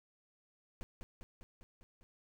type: noise with echo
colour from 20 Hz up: brown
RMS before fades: -42 dBFS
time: 0.81-0.83 s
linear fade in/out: 0 ms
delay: 200 ms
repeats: 6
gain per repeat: -3 dB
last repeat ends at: 2.03 s
effects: none